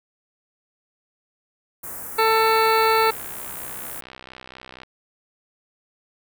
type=band-stop noise; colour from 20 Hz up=white; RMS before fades=-34 dBFS; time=1.83-4.01 s; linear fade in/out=10 ms; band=1700 to 8400 Hz; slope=24 dB/octave
type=harmonic tone; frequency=444.8 Hz; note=A4; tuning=19 cents sharp; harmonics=1 / 2 / 3 / 4 / 5 / 6 / 8 / 9 / 10; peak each=-20 / -20 / -21 / -29 / -27 / -31 / -38 / -32 / -32 dBFS; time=2.18-3.11 s; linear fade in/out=10 ms
type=click train; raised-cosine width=0.3 ms; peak=-23 dBFS; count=163; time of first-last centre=2.31-4.833 s; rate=64.2 Hz
effects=none